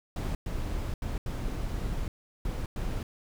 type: noise bursts at uneven times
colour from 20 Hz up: brown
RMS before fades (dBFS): -32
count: 6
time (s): 0.16-0.35 / 0.46-0.94 / 1.02-1.18 / 1.26-2.08 / 2.45-2.66 / 2.76-3.03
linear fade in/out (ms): 2
effects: none